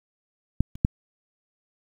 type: clicks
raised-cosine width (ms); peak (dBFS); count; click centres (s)
5; -7 / -27 / -6; 3; 0.606 / 0.755 / 0.849
effects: 8-bit